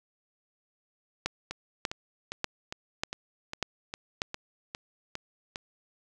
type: two click trains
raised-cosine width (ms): 0.2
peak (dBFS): -18 / -11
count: 11 / 6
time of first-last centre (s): 1.51-5.559 / 1.26-4.219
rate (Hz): 2.47 / 1.69
effects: none